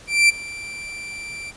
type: tone with ADSR envelope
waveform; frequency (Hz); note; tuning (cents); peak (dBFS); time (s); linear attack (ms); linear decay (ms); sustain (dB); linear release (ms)
40% pulse; 2349; D7; 0; -9; 0.07-1.52; 220; 17; -21; 29
effects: pink hiss -45 dBFS RMS until 1.56 s + resampled to 22050 Hz